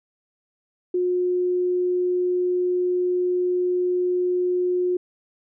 sine tone, 360 Hz, F#4, 47 cents flat, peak -19 dBFS, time 0.94-4.97 s, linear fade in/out 5 ms, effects none

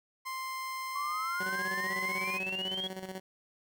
30% pulse tone, 1046.5 Hz, C6, in tune, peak -33 dBFS, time 0.25-2.39 s, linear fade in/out 20 ms
sine exponential sweep, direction up, 1108.7 to 3345 Hz, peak -33 dBFS, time 0.95-2.88 s, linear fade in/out 10 ms
15% pulse tone with tremolo, 188.4 Hz, F#3, 32 cents sharp, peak -31 dBFS, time 1.4-3.2 s, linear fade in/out 5 ms, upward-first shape square, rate 16 Hz, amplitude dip 60%
effects none

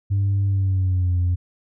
sine tone with pitch glide, 99 to 88.71 Hz, G2 to F2, +18 to +28 cents, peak -15 dBFS, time 0.1-1.36 s, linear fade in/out 20 ms, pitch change -190 cents, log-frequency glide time 0.46-1.16 s, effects tanh soft clip ceiling -15 dBFS

